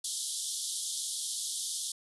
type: band-pass noise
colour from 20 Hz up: white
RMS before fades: -36 dBFS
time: 0.04-1.92 s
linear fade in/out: 5 ms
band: 3200 to 11000 Hz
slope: 96 dB/octave
effects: none